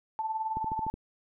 sine tone with tremolo, 880 Hz, A5, in tune, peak -27 dBFS, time 0.19-0.9 s, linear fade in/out 0 ms, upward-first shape sine, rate 19 Hz, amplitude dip 60%
click train, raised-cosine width 3 ms, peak -26 dBFS, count 6, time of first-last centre 0.57-0.94 s, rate 13.5 Hz
effects none

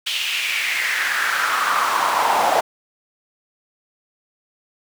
brown noise with high-pass filter sweep, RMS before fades -20 dBFS, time 0.06-2.61 s, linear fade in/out 10 ms, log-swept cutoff 3100 to 710 Hz, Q 3.9, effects none

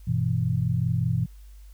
sine chord, E minor, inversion first, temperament equal with one note detuned, 98.4 / 123.47 / 164.81 Hz, G2 / B2 / E3, +7 / 0 / 0 cents, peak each -28 / -24 / -27 dBFS, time 0.07-1.26 s, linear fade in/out 10 ms, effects added 50 Hz sine -43 dBFS peak until 1.73 s + white hiss -62 dBFS RMS until 1.73 s

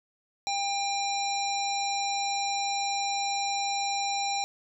harmonic tone, 799 Hz, G5, 33 cents sharp, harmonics 1 / 3 / 5 / 7 / 9, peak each -29 / -36 / -34 / -36 / -39 dBFS, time 0.47-4.44 s, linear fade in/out 0 ms, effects none

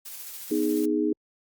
blue noise with tremolo, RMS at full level -38 dBFS, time 0.05-0.86 s, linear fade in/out 10 ms, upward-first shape square, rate 14 Hz, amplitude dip 25%
sine chord, G# minor, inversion first, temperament equal, 246.9 / 311.1 / 415.3 Hz, B3 / D#4 / G#4, 0 / 0 / 0 cents, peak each -29 / -24 / -27 dBFS, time 0.51-1.13 s, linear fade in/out 5 ms
effects Opus 48 kbps

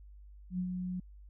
sine tone with ADSR envelope, 181.7 Hz, F#3, 31 cents flat, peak -30 dBFS, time 0.5-1 s, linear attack 88 ms, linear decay 76 ms, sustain -4 dB, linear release 5 ms, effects added 50 Hz sine -50 dBFS peak until 1.29 s

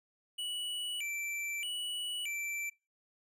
square tone with vibrato, 2624 Hz, E7, 9 cents flat, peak -36 dBFS, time 0.38-2.7 s, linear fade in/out 10 ms, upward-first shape square, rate 0.8 Hz, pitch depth 200 cents each way, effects noise-tail reverb RT60 0.3 s tail -25 dB re dry + resampled to 32000 Hz

